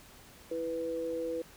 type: tone pair together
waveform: sine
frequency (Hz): 330 / 494.4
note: E4 / B4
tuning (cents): +2 / +2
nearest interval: perfect fifth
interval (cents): 700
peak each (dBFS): -38 / -33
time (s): 0.51-1.42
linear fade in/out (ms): 5
effects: pink hiss -55 dBFS RMS until 1.56 s